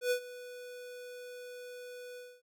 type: tone with ADSR envelope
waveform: square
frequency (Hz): 493.9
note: B4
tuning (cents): 0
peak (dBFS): -27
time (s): 0.01-2.42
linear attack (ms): 100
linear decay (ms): 86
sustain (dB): -18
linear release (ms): 250
effects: none